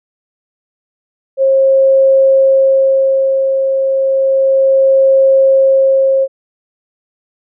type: tone with tremolo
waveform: sine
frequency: 537 Hz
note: C5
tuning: 45 cents sharp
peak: -5 dBFS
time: 1.37-6.28 s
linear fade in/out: 50 ms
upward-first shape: sine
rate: 0.32 Hz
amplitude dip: 45%
effects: none